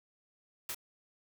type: noise with echo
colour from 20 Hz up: white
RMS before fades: -38 dBFS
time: 0.69-0.72 s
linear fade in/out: 2 ms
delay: 26 ms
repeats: 1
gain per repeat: -3 dB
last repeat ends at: 0.746 s
effects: none